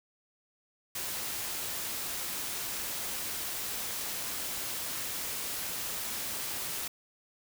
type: noise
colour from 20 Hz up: white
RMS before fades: -36 dBFS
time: 0.95-6.88 s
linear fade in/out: 5 ms
effects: none